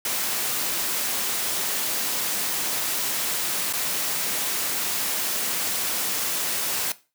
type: noise with dropouts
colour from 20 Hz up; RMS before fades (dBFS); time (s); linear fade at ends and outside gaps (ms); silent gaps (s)
white; -26; 0.05-6.92; 2; 3.727-3.735
effects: noise-tail reverb RT60 0.3 s tail -17 dB re dry + high-pass 150 Hz 12 dB/octave